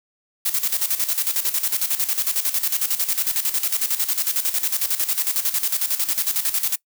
blue noise with tremolo, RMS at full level -20 dBFS, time 0.45-6.76 s, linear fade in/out 10 ms, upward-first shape square, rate 11 Hz, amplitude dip 70%, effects noise-tail reverb RT60 0.1 s tail -23 dB re dry

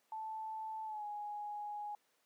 sine tone with pitch glide, 877 to 831.6 Hz, A5 to G#5, -6 to +2 cents, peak -40 dBFS, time 0.12-1.95 s, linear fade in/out 2 ms, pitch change -92 cents, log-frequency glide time 0.85-1.05 s, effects pink hiss -75 dBFS RMS until 2.25 s + high-pass 400 Hz 12 dB/octave

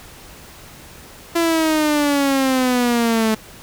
sawtooth exponential sweep, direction down, 339.7 to 217.1 Hz, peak -11 dBFS, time 1.35-3.35 s, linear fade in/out 10 ms, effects pink hiss -41 dBFS RMS until 3.62 s

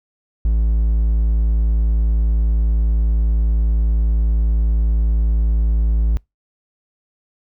triangle tone, 55 Hz, A1, in tune, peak -11 dBFS, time 0.45-6.17 s, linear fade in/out 0 ms, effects noise-tail reverb RT60 0.2 s tail -26 dB re dry

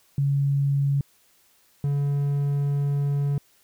sine / triangle tone pair in turn, 140 / 142.2 Hz, C#3 / C#3, +18 / +45 cents, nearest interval unison, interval 27 cents, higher second, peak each -19 dBFS, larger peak neither, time 0.18-1.01 / 1.84-3.38 s, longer second, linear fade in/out 2 ms, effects white hiss -61 dBFS RMS until 3.63 s

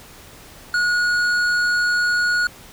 sine tone with hard clipping, 1449 Hz, F#6, 37 cents flat, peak -18 dBFS, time 0.74-2.47 s, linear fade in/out 2 ms, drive 9 dB, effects pink hiss -43 dBFS RMS until 2.72 s

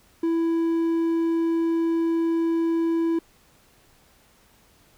triangle tone, 331.1 Hz, E4, 8 cents sharp, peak -18 dBFS, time 0.23-3.19 s, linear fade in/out 5 ms, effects pink hiss -58 dBFS RMS until 4.97 s

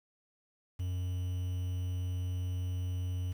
triangle tone with quantisation, 90.5 Hz, F#2, 38 cents flat, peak -30 dBFS, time 0.79-3.33 s, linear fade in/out 10 ms, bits 9, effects none

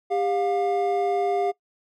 triangle tone pair together, 399 / 709 Hz, G4 / F5, +31 / +26 cents, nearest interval minor seventh, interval 995 cents, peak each -22 dBFS, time 0.1-1.52 s, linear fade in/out 20 ms, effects noise-tail reverb RT60 0.1 s tail -21 dB re dry

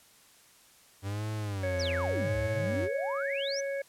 45% pulse tone with vibrato, 96.2 Hz, G2, 32 cents flat, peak -32 dBFS, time 1.02-2.89 s, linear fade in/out 50 ms, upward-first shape sine, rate 0.86 Hz, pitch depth 200 cents each way
harmonic tone, 554 Hz, C#5, 1 cent flat, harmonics 1 / 3 / 4, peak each -31 / -41 / -43 dBFS, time 1.63-3.82 s, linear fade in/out 5 ms
sine exponential two-way sweep, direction down then up, 6272 to 64 to 6272 Hz, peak -34 dBFS, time 1.79-3.61 s, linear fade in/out 10 ms, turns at 2.38 s
effects white hiss -59 dBFS RMS until 3.88 s + low-pass 12000 Hz 12 dB/octave

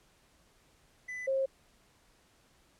triangle / sine tone pair in turn, 2000 / 536 Hz, B6 / C5, +21 / +42 cents, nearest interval octave + major seventh, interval 2279 cents, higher first, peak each -36 / -27 dBFS, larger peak second, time 1.08-1.27 / 1.27-1.46 s, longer neither, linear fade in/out 10 ms, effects pink hiss -66 dBFS RMS until 2.79 s + low-pass 11000 Hz 12 dB/octave

